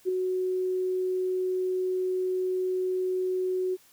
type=tone with ADSR envelope; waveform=sine; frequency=369.9 Hz; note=F#4; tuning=in tune; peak=-21 dBFS; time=0.05-3.77 s; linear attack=37 ms; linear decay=6 ms; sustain=-4 dB; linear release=35 ms; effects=white hiss -59 dBFS RMS until 3.92 s